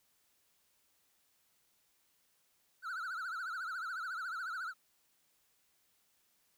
triangle tone with vibrato, 1410 Hz, F6, 16 cents sharp, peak -36 dBFS, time 2.82-4.74 s, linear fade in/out 50 ms, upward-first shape triangle, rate 14 Hz, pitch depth 180 cents each way, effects white hiss -74 dBFS RMS until 6.57 s

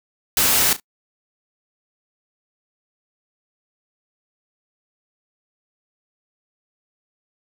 white noise with echo, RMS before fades -17 dBFS, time 0.37-0.73 s, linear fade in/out 2 ms, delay 35 ms, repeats 2, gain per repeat -14 dB, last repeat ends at 0.8 s, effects noise-tail reverb RT60 0.1 s tail -26 dB re dry

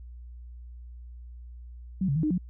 sine tone with pitch steps, 188.5 / 139.1 / 159.6 / 305.6 / 180.5 Hz, F#3 / C#3 / D#3 / D#4 / F#3, +32 / +6 / +44 / -31 / -43 cents, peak -23 dBFS, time 2.01-2.38 s, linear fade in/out 5 ms, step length 74 ms, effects added 60 Hz sine -41 dBFS peak until 2.49 s

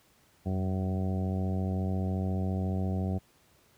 harmonic tone with a mistuned harmonic, 94.3 Hz, F#2, 33 cents sharp, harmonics 1 / 2 / 3 / 4 / 5 / 6 / 7 / 8, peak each -29 / -32 / -41 / -42 / -45 / -47 / -44 / -45 dBFS, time 0.45-3.19 s, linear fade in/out 20 ms, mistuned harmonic 1, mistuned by -64 cents, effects pink hiss -64 dBFS RMS until 3.77 s + high-pass 60 Hz 12 dB/octave

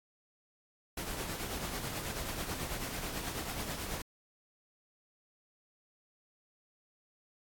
pink noise with tremolo, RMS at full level -37 dBFS, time 0.97-4.02 s, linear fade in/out 5 ms, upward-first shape triangle, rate 9.2 Hz, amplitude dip 50%, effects AAC 64 kbps

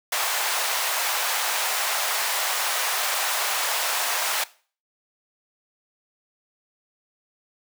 pink high-pass noise, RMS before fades -25 dBFS, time 0.12-4.44 s, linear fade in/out 5 ms, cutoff 680 Hz, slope 24 dB/octave, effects noise-tail reverb RT60 0.4 s tail -19 dB re dry

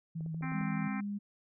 sine tone with vibrato, 161.2 Hz, E3, 38 cents flat, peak -35 dBFS, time 0.15-0.88 s, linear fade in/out 10 ms, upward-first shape sine, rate 9.7 Hz, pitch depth 33 cents each way
clicks, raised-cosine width 2 ms, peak -38 dBFS, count 7, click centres 0.208 / 0.262 / 0.345 / 0.41 / 0.442 / 0.52 / 0.612 s
harmonic tone, 261.6 Hz, C4, in tune, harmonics 1 / 3 / 4 / 5 / 6 / 7 / 8 / 9, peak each -39 / -46 / -47 / -47 / -49 / -49 / -48 / -48 dBFS, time 0.42-1.01 s, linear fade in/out 10 ms
sine tone, 203.4 Hz, G#3, 36 cents flat, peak -34 dBFS, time 0.53-1.19 s, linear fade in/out 20 ms
effects none

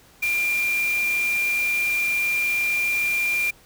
sine tone in noise, 2389 Hz, D7, 29 cents sharp, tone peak -20 dBFS, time 0.22-3.51 s, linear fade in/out 10 ms, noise white, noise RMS -34 dBFS, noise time 0.22-3.51 s, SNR +11 dB, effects pink hiss -53 dBFS RMS until 3.65 s

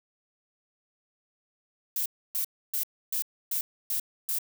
violet noise bursts, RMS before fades -29 dBFS, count 7, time 1.96-4.386 s, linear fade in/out 2 ms, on 98 ms, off 290 ms, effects none

